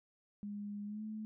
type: tone with pitch glide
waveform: sine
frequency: 205.2 to 216 Hz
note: G#3 to A3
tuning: -21 to -32 cents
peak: -40 dBFS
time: 0.43-1.25 s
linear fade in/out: 0 ms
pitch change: +89 cents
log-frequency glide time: 0.85-1.03 s
effects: none